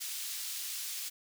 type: high-pass noise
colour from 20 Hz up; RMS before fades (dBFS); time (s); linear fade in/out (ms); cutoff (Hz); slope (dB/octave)
pink; -39; 0-1.1; 20; 3900; 12
effects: none